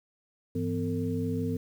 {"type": "tone cluster", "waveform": "sine", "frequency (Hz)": [100.8, 166.5, 254.1, 450.5], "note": ["G2", "E3", "B3", "A4"], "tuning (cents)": [49, 18, 49, 41], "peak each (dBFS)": [-33, -34, -31, -35], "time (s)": [0.55, 1.57], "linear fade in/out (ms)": 5, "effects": ["9-bit"]}